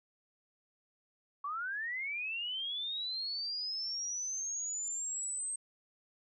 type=linear sweep; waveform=sine; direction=up; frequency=1109 to 8372 Hz; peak=-35 dBFS; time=1.44-5.56 s; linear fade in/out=5 ms; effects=none